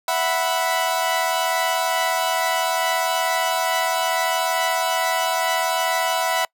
sawtooth chord, E suspended second, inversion none, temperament equal, 659.3 / 740 / 987.8 Hz, E5 / F#5 / B5, 0 / 0 / 0 cents, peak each -20 dBFS, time 0.08-6.45 s, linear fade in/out 2 ms, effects noise-tail reverb RT60 0.1 s tail -26 dB re dry

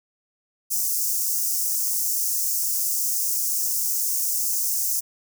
white high-pass noise, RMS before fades -24 dBFS, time 0.7-5.01 s, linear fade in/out 20 ms, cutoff 5400 Hz, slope 48 dB/octave, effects none

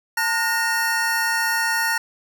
square tone cluster, 898 / 1437 / 1848 Hz, A5 / F6 / A#6, +35 / +49 / -16 cents, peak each -26 / -25 / -23 dBFS, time 0.17-1.98 s, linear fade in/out 5 ms, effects none

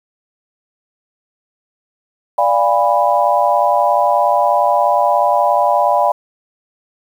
sine chord, D diminished seventh, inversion none, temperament equal with one note detuned, 587.3 / 698.5 / 815.4 / 987.8 Hz, D5 / F5 / Ab5 / Cb6, 0 / 0 / -32 / 0 cents, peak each -16 dBFS, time 2.38-6.12 s, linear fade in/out 5 ms, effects 7-bit

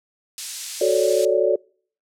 pink high-pass noise, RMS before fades -30 dBFS, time 0.38-1.25 s, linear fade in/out 0 ms, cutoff 4800 Hz, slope 12 dB/octave
sine chord, D major seventh, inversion first, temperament equal, 370 / 440 / 554.4 / 587.3 Hz, F#4 / A4 / C#5 / D5, 0 / 0 / 0 / 0 cents, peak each -21 dBFS, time 0.81-1.56 s, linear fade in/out 5 ms
effects noise-tail reverb RT60 0.5 s tail -26 dB re dry + low-pass 10000 Hz 12 dB/octave

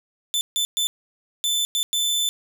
sawtooth tone bursts at uneven times, 3525 Hz, A7, 2 cents sharp, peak -17 dBFS, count 6, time 0.34-0.41 / 0.56-0.65 / 0.77-0.87 / 1.44-1.65 / 1.75-1.83 / 1.93-2.29 s, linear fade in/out 0 ms, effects none

